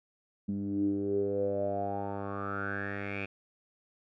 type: tone with low-pass filter sweep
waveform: 10% pulse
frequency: 99.8 Hz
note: G2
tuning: 32 cents sharp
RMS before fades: -33 dBFS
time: 0.48-3.26 s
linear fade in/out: 10 ms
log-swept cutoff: 220 to 2500 Hz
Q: 8.5
effects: none